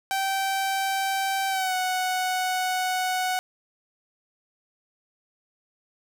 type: tone with pitch glide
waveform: sawtooth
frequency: 776 to 739.7 Hz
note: G5 to F#5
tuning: -18 to -1 cents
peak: -20 dBFS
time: 0.11-3.39 s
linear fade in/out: 0 ms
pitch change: -83 cents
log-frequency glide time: 1.49-1.74 s
effects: none